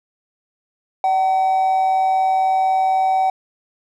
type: tone with amplitude modulation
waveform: triangle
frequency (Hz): 760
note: F#5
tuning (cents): +46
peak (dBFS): -9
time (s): 1.04-3.3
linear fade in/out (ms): 2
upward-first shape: sine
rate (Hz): 158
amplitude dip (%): 50
effects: tanh soft clip ceiling -8 dBFS